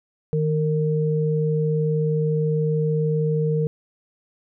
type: tone pair together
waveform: sine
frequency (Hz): 155.56 / 459.6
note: D#3 / A#4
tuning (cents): 0 / -25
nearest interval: octave + perfect fifth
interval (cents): 1875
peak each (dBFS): -20 / -23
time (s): 0.33-3.67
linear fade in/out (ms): 0
effects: none